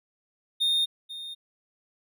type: tone with echo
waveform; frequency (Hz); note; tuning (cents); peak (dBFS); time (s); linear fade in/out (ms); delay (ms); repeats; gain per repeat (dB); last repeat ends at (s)
triangle; 3668; A#7; -29; -20; 0.6-0.86; 20; 490; 1; -14; 1.35
effects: none